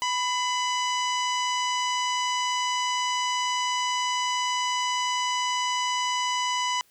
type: harmonic tone with a mistuned harmonic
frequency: 991 Hz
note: B5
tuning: 6 cents sharp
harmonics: 1 / 2 / 3 / 4 / 5 / 6 / 7 / 8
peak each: -26 / -33 / -31 / -41 / -38 / -36 / -40 / -44 dBFS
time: 0.02-6.81 s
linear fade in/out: 0 ms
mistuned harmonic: 2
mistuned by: +39 cents
effects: white hiss -62 dBFS RMS until 6.9 s